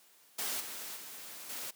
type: noise with level steps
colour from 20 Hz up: white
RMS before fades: -36 / -43 / -47 / -41 dBFS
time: 0.38-1.71 s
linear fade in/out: 10 ms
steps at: 0.6 / 0.96 / 1.49 s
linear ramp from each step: 10 ms
effects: white hiss -63 dBFS RMS until 1.75 s + high-pass 200 Hz 12 dB/octave